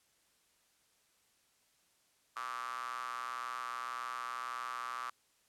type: tone with high-pass filter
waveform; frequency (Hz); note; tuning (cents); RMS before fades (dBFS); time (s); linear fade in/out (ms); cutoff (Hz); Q
square; 60.9; B1; -24; -41; 2.36-5.1; 5; 1200; 8.6
effects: white hiss -72 dBFS RMS until 5.48 s + low-pass 11000 Hz 12 dB/octave